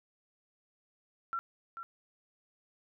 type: tone with echo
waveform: sine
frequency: 1357 Hz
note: E6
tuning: 50 cents sharp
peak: -32 dBFS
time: 1.33-1.39 s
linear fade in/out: 0 ms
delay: 440 ms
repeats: 1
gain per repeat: -8 dB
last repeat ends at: 1.83 s
effects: none